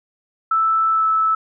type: tone with pitch glide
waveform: sine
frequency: 1318.5 to 1308.6 Hz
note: E6 to E6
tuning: 0 to -13 cents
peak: -14 dBFS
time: 0.51-1.35 s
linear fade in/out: 5 ms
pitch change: -13 cents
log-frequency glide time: 0.91-1.05 s
effects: none